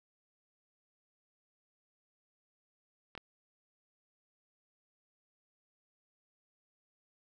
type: clicks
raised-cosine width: 0.3 ms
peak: -30 / -25 dBFS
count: 2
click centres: 3.152 / 3.177 s
effects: none